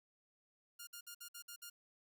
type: tone bursts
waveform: 5% pulse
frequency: 1413 Hz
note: F6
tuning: 20 cents sharp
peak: -37 dBFS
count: 7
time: 0.79-1.7 s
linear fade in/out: 10 ms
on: 82 ms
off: 56 ms
effects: none